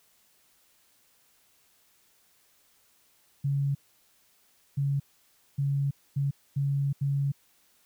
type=tone bursts at uneven times; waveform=sine; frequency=139.9 Hz; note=C#3; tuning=16 cents sharp; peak=-24 dBFS; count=6; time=3.44-3.75 / 4.77-5 / 5.58-5.91 / 6.16-6.31 / 6.56-6.93 / 7.01-7.32 s; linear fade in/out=10 ms; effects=white hiss -65 dBFS RMS until 7.85 s